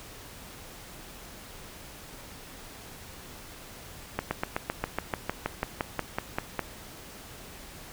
slowing click train, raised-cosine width 0.5 ms, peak -12 dBFS, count 16, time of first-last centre 4.19-6.593 s, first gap 120 ms, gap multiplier 1.04, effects pink hiss -46 dBFS RMS until 7.92 s

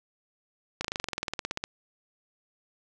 slowing click train, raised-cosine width 0.2 ms, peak -13 dBFS, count 18, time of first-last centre 0.81-1.639 s, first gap 35 ms, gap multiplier 1.04, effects none

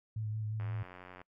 sine tone with vibrato, 108.1 Hz, A2, 30 cents flat, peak -34 dBFS, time 0.16-0.83 s, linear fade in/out 5 ms, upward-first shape sine, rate 5.7 Hz, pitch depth 25 cents each way
click train, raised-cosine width 0.5 ms, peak -34 dBFS, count 57, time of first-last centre 0.6-1.215 s, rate 91 Hz
effects noise-tail reverb RT60 0.1 s tail -26 dB re dry

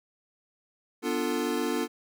square chord, B half-diminished seventh, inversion none, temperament equal with one note detuned, 246.9 / 293.7 / 349.2 / 444.6 Hz, B3 / D4 / F4 / A4, 0 / 0 / 0 / +18 cents, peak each -33 dBFS, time 1.02-1.88 s, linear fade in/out 50 ms, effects none

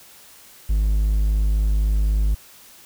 triangle tone, 51.91 Hz, G#1, in tune, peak -14 dBFS, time 0.69-2.35 s, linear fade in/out 10 ms, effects white hiss -47 dBFS RMS until 2.85 s

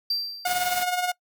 triangle tone with exponential decay, 4699 Hz, D8, in tune, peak -20 dBFS, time 0.1-0.79 s, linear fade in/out 5 ms, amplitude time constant 150 ms
sawtooth tone with tremolo, 721 Hz, F#5, 45 cents flat, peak -17 dBFS, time 0.45-1.12 s, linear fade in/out 5 ms, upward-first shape triangle, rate 19 Hz, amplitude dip 65%
white noise, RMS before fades -33 dBFS, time 0.47-0.83 s, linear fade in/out 0 ms
effects noise-tail reverb RT60 0.1 s tail -23 dB re dry

